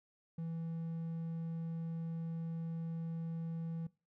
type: tone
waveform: triangle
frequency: 164.81 Hz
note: E3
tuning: in tune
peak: -36 dBFS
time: 0.38-3.87 s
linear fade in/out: 5 ms
effects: noise-tail reverb RT60 0.3 s tail -21 dB re dry